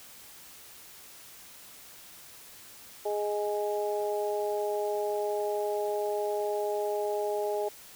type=harmonic tone; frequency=207.7 Hz; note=G#3; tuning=in tune; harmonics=2 / 3 / 4; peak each=-30 / -33 / -35 dBFS; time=3.05-7.69 s; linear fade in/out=10 ms; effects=white hiss -50 dBFS RMS until 7.95 s